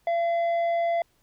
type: tone with tanh clipping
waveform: sine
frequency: 680 Hz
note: F5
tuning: 46 cents flat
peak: -23 dBFS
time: 0.07-1.02 s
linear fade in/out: 2 ms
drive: 6 dB
effects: pink hiss -67 dBFS RMS until 1.22 s